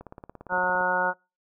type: click train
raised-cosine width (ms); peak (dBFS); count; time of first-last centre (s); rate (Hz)
1; -27; 15; 0.01-0.81; 17.5
type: harmonic tone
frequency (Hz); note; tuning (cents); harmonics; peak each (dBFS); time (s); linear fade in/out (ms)
181.6; F#3; -32; 1 / 2 / 3 / 4 / 5 / 6 / 7 / 8; -38 / -38 / -29 / -32 / -26 / -37 / -34 / -26; 0.49-1.14; 50
effects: noise-tail reverb RT60 0.3 s tail -26 dB re dry